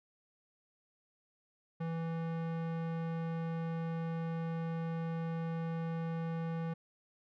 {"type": "tone with low-pass filter", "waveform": "square", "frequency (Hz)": 164.81, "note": "E3", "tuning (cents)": 0, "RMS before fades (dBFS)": -37, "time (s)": [1.8, 6.74], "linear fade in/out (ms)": 10, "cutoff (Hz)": 1800, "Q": 0.63, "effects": []}